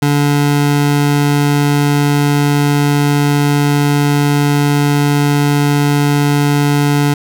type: tone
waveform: 25% pulse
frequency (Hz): 144.6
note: D3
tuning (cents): -27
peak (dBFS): -6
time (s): 0.02-7.14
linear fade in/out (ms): 5
effects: none